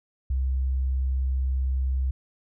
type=tone; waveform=sine; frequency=65.41 Hz; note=C2; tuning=in tune; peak=-22 dBFS; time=0.3-2.11 s; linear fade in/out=5 ms; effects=none